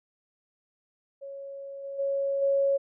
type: tone with level steps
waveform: sine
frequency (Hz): 553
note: C#5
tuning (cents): -4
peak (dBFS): -37 / -34 / -25 / -21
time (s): 1.21-2.78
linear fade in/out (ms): 20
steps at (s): 1.83 / 1.98 / 2.41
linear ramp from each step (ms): 20
effects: none